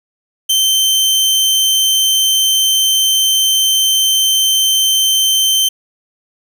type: tone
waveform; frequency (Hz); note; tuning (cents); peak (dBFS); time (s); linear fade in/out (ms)
sawtooth; 3105; G7; -17; -7; 0.49-5.69; 10
effects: none